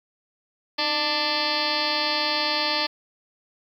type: tone with frequency modulation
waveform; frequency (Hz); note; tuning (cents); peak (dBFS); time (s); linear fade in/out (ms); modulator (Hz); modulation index
sine; 2637; E7; 0; -21; 0.78-2.87; 10; 291; 7.6
effects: high-pass 60 Hz 12 dB/octave + 9-bit